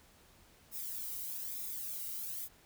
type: noise with flanger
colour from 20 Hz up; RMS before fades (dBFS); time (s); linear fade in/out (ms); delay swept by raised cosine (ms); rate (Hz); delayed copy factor
violet; -41; 0.71-2.49; 50; 0.66 to 1.19; 1.1; -0.7
effects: pink hiss -63 dBFS RMS until 2.65 s